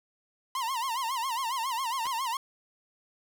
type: tone with vibrato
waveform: 45% pulse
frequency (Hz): 987.8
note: B5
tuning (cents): 0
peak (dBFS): -29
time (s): 0.55-2.37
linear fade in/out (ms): 2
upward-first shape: sine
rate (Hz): 7.3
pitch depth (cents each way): 170
type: clicks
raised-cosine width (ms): 0.2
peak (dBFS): -23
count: 2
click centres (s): 2.056 / 2.068
effects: none